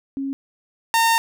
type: tone pair in turn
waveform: sine / sawtooth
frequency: 273 / 913.5 Hz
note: C#4 / A#5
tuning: -26 / -35 cents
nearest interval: octave + major sixth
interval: 2091 cents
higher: second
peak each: -23 / -11 dBFS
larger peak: second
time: 0.17-0.33 / 0.94-1.18 s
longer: second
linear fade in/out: 0 ms
effects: none